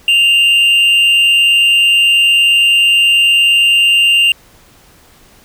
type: tone with amplitude modulation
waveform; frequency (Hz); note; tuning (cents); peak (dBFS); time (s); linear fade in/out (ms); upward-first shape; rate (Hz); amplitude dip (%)
triangle; 2789; F7; -3; -3; 0.08-4.32; 2; sine; 219; 45
effects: pink hiss -45 dBFS RMS until 5.44 s